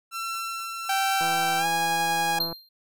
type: tone with tremolo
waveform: sawtooth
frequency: 1348 Hz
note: E6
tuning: 38 cents sharp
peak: -25 dBFS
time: 0.11-1.66 s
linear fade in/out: 50 ms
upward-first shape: triangle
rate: 1.2 Hz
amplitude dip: 35%
type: tone with pitch glide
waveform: sawtooth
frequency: 778 to 824.3 Hz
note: G5 to G#5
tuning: -13 to -13 cents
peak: -19 dBFS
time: 0.89-2.39 s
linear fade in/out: 5 ms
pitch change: +100 cents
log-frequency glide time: 1.58-1.66 s
type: click train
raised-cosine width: 1 ms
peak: -23 dBFS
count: 221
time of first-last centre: 1.21-2.527 s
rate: 167 Hz
type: tone with exponential decay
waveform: square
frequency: 4186 Hz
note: C8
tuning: in tune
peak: -21 dBFS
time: 2.4-2.69 s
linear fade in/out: 5 ms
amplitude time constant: 63 ms
effects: none